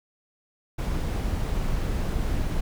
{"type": "noise", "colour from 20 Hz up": "brown", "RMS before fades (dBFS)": -26, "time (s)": [0.78, 2.61], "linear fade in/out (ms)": 10, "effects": []}